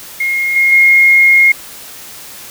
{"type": "tone with level steps", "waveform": "sine", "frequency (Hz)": 2145, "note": "C7", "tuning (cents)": 42, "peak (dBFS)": [-12, -7, -4], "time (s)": [0.2, 1.52], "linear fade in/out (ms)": 5, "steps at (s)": [0.56, 0.72], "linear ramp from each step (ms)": 2, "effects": ["white hiss -32 dBFS RMS until 2.5 s"]}